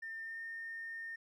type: tone with pitch glide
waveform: triangle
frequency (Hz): 1804 to 1823.9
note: A6 to A#6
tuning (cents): +43 to -38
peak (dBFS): -38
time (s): 0.02-1.16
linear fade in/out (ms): 10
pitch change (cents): +19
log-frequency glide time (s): 0.21-0.41
effects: tanh soft clip ceiling -39 dBFS